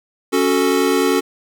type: chord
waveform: square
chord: F# minor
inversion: second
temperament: equal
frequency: 277.2 / 370 / 440 Hz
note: C#4 / F#4 / A4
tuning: 0 / 0 / 0 cents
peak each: -19 dBFS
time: 0.32-1.21 s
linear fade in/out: 20 ms
effects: none